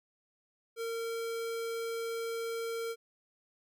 square tone, 458.6 Hz, A#4, 28 cents flat, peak -35 dBFS, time 0.76-2.96 s, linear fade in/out 50 ms, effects none

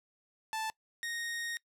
sawtooth tone pair in turn, 879 / 1862.5 Hz, A5 / A#6, -2 / -2 cents, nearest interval octave + minor second, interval 1300 cents, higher second, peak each -30 / -32 dBFS, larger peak first, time 0.53-0.7 / 1.03-1.57 s, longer second, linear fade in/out 0 ms, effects noise-tail reverb RT60 0.1 s tail -23 dB re dry + low-pass 12000 Hz 12 dB/octave

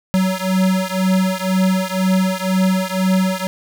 square beating tone pair, 186.7 / 188.7 Hz, F#3 / F#3, +16 / +34 cents, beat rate 2 Hz, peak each -18 / -19 dBFS, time 0.14-3.47 s, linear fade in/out 0 ms, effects none

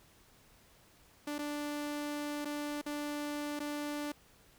sawtooth tone with dropouts, 293.7 Hz, D4, in tune, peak -32 dBFS, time 1.27-4.12 s, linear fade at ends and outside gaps 5 ms, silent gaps 1.383-1.389 / 2.448-2.454 / 2.815-2.861 / 3.593-3.601 s, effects pink hiss -63 dBFS RMS until 4.58 s

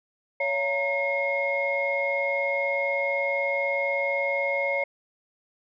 sine tone cluster, 559 / 679 / 930 / 2152 Hz, C#5 / F5 / A#5 / C7, +14 / -49 / -4 / +48 cents, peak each -26 / -34 / -35 / -26 dBFS, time 0.4-4.84 s, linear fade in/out 5 ms, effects tanh soft clip ceiling -14 dBFS

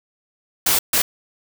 white noise bursts at uneven times, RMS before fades -17 dBFS, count 2, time 0.66-0.79 / 0.93-1.02 s, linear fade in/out 5 ms, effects none

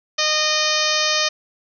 harmonic tone, 614 Hz, D#5, 23 cents flat, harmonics 1 / 2 / 3 / 4 / 5 / 6 / 7 / 8 / 9 / 10, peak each -26 / -26 / -26 / -26 / -26 / -26 / -26 / -26 / -26 / -26 dBFS, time 0.18-1.29 s, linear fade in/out 10 ms, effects none

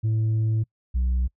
sine tone pair in turn, 110.3 / 62.37 Hz, A2 / B1, +5 / +18 cents, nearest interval minor seventh, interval 987 cents, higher first, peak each -17 dBFS, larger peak neither, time 0.03-0.64 / 0.94-1.28 s, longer first, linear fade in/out 20 ms, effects noise-tail reverb RT60 0.1 s tail -26 dB re dry + tanh soft clip ceiling -19 dBFS

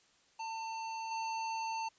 square tone with level steps, 897 Hz, A5, 33 cents sharp, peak -39 / -36 dBFS, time 0.39-1.89 s, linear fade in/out 10 ms, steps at 1.11 s, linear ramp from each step 5 ms, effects white hiss -68 dBFS RMS until 1.98 s + resampled to 16000 Hz

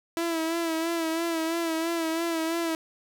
sawtooth tone with vibrato, 329.6 Hz, E4, in tune, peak -22 dBFS, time 0.17-2.75 s, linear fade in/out 0 ms, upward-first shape sine, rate 3 Hz, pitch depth 46 cents each way, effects none

